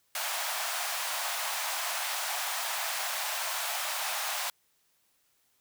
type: high-pass noise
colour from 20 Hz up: pink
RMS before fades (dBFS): -33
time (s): 0.15-4.5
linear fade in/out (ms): 2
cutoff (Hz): 650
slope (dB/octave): 48
effects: white hiss -71 dBFS RMS until 5.6 s